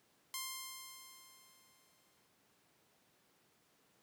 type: tone with exponential decay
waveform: 5% pulse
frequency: 1052 Hz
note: C6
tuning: 9 cents sharp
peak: -27 dBFS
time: 0.34-2.28 s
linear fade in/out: 1 ms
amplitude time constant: 420 ms
effects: pink hiss -72 dBFS RMS until 4.02 s + high-pass 150 Hz 12 dB/octave